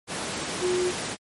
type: tone in noise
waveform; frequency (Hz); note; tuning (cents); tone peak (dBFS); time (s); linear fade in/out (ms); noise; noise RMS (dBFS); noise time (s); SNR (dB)
sine; 361.9; F#4; -38; -22; 0.6-0.93; 50; pink; -30; 0.07-1.17; +5
effects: high-pass 150 Hz 12 dB/octave + MP3 48 kbps